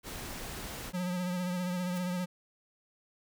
pink noise, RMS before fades -41 dBFS, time 0.03-0.93 s, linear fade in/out 50 ms
square tone with vibrato, 180 Hz, F#3, 47 cents flat, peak -32 dBFS, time 0.93-2.26 s, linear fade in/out 20 ms, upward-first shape triangle, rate 15 Hz, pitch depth 44 cents each way
white noise with exponential growth, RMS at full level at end -43 dBFS, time 1.88-1.98 s, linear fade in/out 2 ms, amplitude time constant 20 ms
effects none

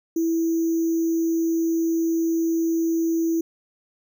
sine tone with sample-and-hold, 330 Hz, E4, 2 cents sharp, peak -19 dBFS, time 0.16-3.41 s, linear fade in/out 5 ms, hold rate 6300 Hz, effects none

